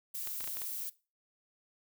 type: noise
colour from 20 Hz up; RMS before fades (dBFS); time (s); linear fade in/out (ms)
violet; -39; 0.14-0.9; 10
type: clicks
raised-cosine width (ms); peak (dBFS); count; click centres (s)
0.2; -26; 6; 0.273 / 0.407 / 0.442 / 0.476 / 0.57 / 0.619
effects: noise-tail reverb RT60 0.3 s tail -19 dB re dry